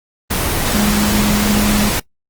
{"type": "tone in noise", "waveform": "sine", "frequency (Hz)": 207.7, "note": "G#3", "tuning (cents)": 0, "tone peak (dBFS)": -14, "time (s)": [0.74, 1.9], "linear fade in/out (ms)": 10, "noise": "pink", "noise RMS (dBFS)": -17, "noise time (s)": [0.3, 2], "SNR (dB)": 0, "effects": ["noise-tail reverb RT60 0.1 s tail -22 dB re dry", "Opus 24 kbps"]}